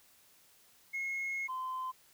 sine tone pair in turn, 2165 / 1031.5 Hz, C#7 / C6, -41 / -25 cents, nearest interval octave + minor second, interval 1284 cents, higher first, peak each -32 / -34 dBFS, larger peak first, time 0.93-1.48 / 1.48-1.92 s, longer first, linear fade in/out 20 ms, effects tanh soft clip ceiling -32 dBFS + white hiss -64 dBFS RMS until 2.13 s

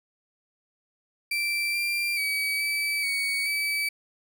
35% pulse tone with pitch steps, 2344 / 2372 / 2278 / 2303 / 2241 / 2297 Hz, D7 / D7 / C#7 / D7 / C#7 / D7, -4 / +17 / +47 / -34 / +18 / -39 cents, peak -23 dBFS, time 1.31-3.89 s, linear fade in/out 5 ms, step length 430 ms, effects none

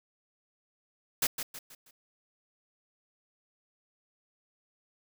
white noise with echo, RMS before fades -27 dBFS, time 1.22-1.27 s, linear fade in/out 5 ms, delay 160 ms, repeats 4, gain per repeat -8 dB, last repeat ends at 1.91 s, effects none

